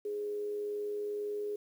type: tone with amplitude modulation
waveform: sine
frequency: 415.3 Hz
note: G#4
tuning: in tune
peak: -32 dBFS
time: 0.05-1.56 s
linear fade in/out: 5 ms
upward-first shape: sine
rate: 102 Hz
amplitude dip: 30%
effects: 10-bit